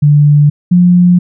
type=tone pair in turn; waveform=sine; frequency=146.83 / 177.61 Hz; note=D3 / F3; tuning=0 / +29 cents; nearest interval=minor third; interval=329 cents; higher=second; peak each=-3 dBFS; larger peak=neither; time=0.02-0.5 / 0.71-1.19 s; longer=neither; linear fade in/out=10 ms; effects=none